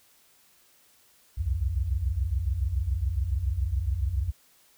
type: tone cluster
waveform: sine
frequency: 61.2 / 68.3 / 88.2 Hz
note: B1 / C#2 / F2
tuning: -15 / -25 / +18 cents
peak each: -29 dBFS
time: 1.37-4.32 s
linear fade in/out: 20 ms
effects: white hiss -61 dBFS RMS until 4.77 s